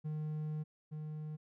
triangle tone pair in turn, 153.4 / 153.4 Hz, D#3 / D#3, -24 / -24 cents, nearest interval unison, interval 0 cents, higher neither, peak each -34 / -38 dBFS, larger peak first, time 0.04-0.64 / 0.91-1.37 s, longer first, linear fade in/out 20 ms, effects none

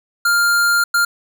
square tone bursts at uneven times, 1400 Hz, F6, 4 cents sharp, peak -13 dBFS, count 2, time 0.25-0.84 / 0.94-1.05 s, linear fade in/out 5 ms, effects none

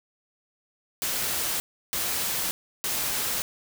white noise bursts, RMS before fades -28 dBFS, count 3, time 1.02-3.42 s, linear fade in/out 0 ms, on 580 ms, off 330 ms, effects none

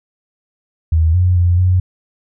sine tone with pitch steps, 80.5 / 90.4 / 87.9 / 91.4 Hz, E2 / F#2 / F2 / F#2, -41 / -40 / +12 / -21 cents, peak -9 dBFS, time 0.92-1.8 s, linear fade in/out 5 ms, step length 220 ms, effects none

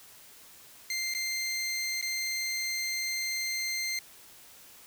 20% pulse tone with dropouts, 2093 Hz, C7, in tune, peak -25 dBFS, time 0.9-3.99 s, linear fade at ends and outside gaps 2 ms, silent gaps 1.139-1.148 / 2.013-2.025 s, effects white hiss -53 dBFS RMS until 4.86 s

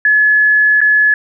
sine tone with dropouts, 1707 Hz, G#6, 47 cents sharp, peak -7 dBFS, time 0.05-1.14 s, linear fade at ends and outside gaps 2 ms, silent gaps 0.806-0.814 s, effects none

